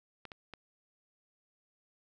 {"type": "clicks", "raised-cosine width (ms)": 0.3, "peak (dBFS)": -29, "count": 3, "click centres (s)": [0.253, 0.318, 0.537], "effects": []}